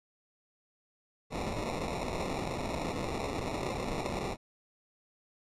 white noise with sample-and-hold, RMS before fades -35 dBFS, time 1.3-4.37 s, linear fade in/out 50 ms, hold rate 1575 Hz, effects low-pass 8000 Hz 12 dB/octave

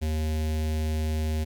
square tone with notch filter, 77.78 Hz, D#2, in tune, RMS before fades -27 dBFS, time 0.01-1.45 s, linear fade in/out 20 ms, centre 1200 Hz, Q 0.99, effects 11-bit

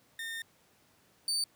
30% pulse tone pair in turn, 1822 / 4580 Hz, A#6 / D8, -40 / -44 cents, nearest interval octave + major third, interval 1596 cents, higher second, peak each -34 / -26 dBFS, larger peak second, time 0.19-0.42 / 1.28-1.44 s, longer first, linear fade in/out 2 ms, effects pink hiss -66 dBFS RMS until 1.55 s + high-pass 100 Hz 12 dB/octave

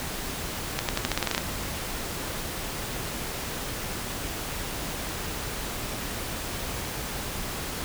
accelerating click train, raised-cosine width 0.2 ms, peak -7 dBFS, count 11, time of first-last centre 0.79-1.379 s, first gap 98 ms, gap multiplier 0.88, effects pink hiss -33 dBFS RMS until 7.84 s

